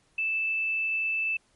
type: tone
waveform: sine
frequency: 2637 Hz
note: E7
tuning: in tune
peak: -25 dBFS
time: 0.18-1.37 s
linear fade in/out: 5 ms
effects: pink hiss -66 dBFS RMS until 1.55 s + MP3 48 kbps